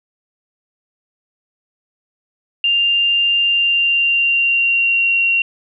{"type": "tone with pitch glide", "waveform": "sine", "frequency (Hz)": [2794, 2749], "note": ["F7", "F7"], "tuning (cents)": [0, -28], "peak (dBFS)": -12, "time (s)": [2.64, 5.42], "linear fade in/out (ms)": 2, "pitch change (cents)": -28, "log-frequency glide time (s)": [3.42, 5.16], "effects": []}